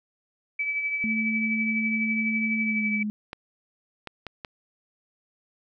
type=tone with tremolo; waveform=sine; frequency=2300 Hz; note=D7; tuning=37 cents flat; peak=-23 dBFS; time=0.59-3.03 s; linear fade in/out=5 ms; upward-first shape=triangle; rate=12 Hz; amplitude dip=50%
type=tone with pitch glide; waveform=sine; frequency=220 to 210.9 Hz; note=A3 to G#3; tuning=0 to +27 cents; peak=-26 dBFS; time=1.04-3.1 s; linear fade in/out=0 ms; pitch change=-73 cents; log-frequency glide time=2.6-2.92 s
type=clicks; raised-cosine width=0.3 ms; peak=-19 dBFS; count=4; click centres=3.331 / 4.073 / 4.267 / 4.448 s
effects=none